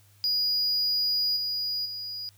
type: tone with level steps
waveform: triangle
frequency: 4900 Hz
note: D#8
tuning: 27 cents flat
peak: -22 / -26 / -32 dBFS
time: 0.24-2.29 s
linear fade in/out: 0 ms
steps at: 1.36 / 1.85 s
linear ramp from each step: 10 ms
effects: added 100 Hz sine -57 dBFS peak until 2.37 s + white hiss -62 dBFS RMS until 2.37 s